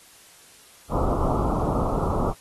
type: low-pass noise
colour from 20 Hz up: pink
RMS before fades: -24 dBFS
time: 0.89-2.34 s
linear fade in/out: 50 ms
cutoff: 1300 Hz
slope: 96 dB/octave
effects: white hiss -51 dBFS RMS until 2.4 s + AAC 32 kbps